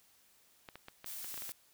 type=clicks; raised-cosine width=0.3 ms; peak=-31 dBFS; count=9; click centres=0.688 / 0.756 / 0.884 / 1.044 / 1.245 / 1.342 / 1.377 / 1.421 / 1.493 s
type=noise; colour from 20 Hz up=blue; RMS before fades=-44 dBFS; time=1.06-1.52 s; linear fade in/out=0 ms
effects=white hiss -67 dBFS RMS until 1.73 s